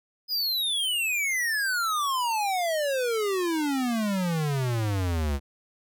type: exponential sweep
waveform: square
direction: down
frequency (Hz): 5050 to 67.5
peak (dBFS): -25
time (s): 0.28-5.4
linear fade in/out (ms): 50
effects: none